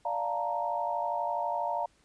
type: chord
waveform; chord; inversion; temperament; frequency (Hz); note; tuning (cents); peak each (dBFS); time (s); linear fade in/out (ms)
sine; Bb major seventh; first; equal; 587.3 / 698.5 / 880 / 932.3; D5 / F5 / A5 / Bb5; 0 / 0 / 0 / 0; -36 / -33 / -38 / -32; 0.05-1.86; 5
effects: pink hiss -66 dBFS RMS until 2.04 s + resampled to 22050 Hz